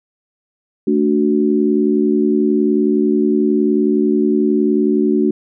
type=chord; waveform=sine; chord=D major; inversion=second; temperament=equal with one note detuned; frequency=220 / 291 / 370 Hz; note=A3 / D4 / F#4; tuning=0 / -16 / 0 cents; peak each=-16 dBFS; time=0.87-5.31 s; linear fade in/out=5 ms; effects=none